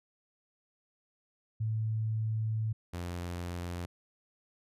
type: tone pair in turn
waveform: sine / sawtooth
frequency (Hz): 110 / 87.52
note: A2 / F2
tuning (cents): 0 / +4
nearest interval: major third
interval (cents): 396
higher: first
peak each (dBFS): -29 / -32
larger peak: first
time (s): 1.6-2.73 / 2.93-3.86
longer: first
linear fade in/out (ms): 10
effects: resampled to 32000 Hz